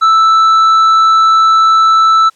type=tone with tanh clipping; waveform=sine; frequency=1318.5 Hz; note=E6; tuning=in tune; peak=-6 dBFS; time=0.01-2.3 s; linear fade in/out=20 ms; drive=6 dB; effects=white hiss -51 dBFS RMS until 2.35 s + low-pass 8000 Hz 12 dB/octave